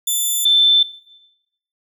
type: tone pair in turn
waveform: 10% pulse / sine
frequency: 3520 / 3538 Hz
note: A7 / A7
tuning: 0 / +9 cents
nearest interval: unison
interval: 9 cents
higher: second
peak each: -9 / -10 dBFS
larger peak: first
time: 0.07-0.45 / 0.45-0.83 s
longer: neither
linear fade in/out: 5 ms
effects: noise-tail reverb RT60 0.9 s tail -18 dB re dry